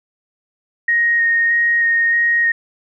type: tone with vibrato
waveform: sine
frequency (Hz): 1864.7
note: A#6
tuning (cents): 0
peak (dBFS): -12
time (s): 0.88-2.52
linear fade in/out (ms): 5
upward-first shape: square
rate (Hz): 1.6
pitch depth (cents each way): 9
effects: none